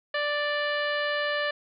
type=harmonic tone; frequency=587.3 Hz; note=D5; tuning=in tune; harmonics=1 / 2 / 3 / 4 / 5 / 6 / 7 / 8; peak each=-29 / -34 / -29 / -40 / -36 / -43 / -41 / -48 dBFS; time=0.14-1.51 s; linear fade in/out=5 ms; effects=none